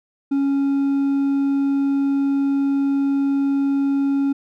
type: tone with hard clipping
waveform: triangle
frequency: 277.2 Hz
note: C#4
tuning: in tune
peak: -17 dBFS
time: 0.31-4.33 s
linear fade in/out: 10 ms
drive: 5 dB
effects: none